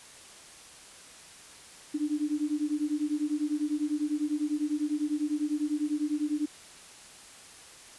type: beating tone pair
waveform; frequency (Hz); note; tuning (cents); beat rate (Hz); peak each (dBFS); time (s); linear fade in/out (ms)
sine; 293.7 / 303.7; D4 / D#4; 0 / -42; 10; -30; 1.94-6.46; 10
effects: white hiss -50 dBFS RMS until 7.98 s + resampled to 24000 Hz